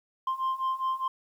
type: beating tone pair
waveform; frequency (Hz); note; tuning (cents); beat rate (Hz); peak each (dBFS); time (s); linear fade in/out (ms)
sine; 1046.5 / 1051.4; C6 / C6; 0 / +8; 4.9; -29 / -27; 0.27-1.08; 5
effects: tanh soft clip ceiling -24 dBFS + 10-bit